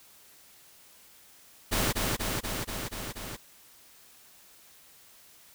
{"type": "noise with echo", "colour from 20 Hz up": "pink", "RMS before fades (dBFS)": -27, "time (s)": [1.71, 1.93], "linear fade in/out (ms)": 20, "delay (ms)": 240, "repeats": 6, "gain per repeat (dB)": -2, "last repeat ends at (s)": 3.37, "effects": ["white hiss -56 dBFS RMS until 5.54 s"]}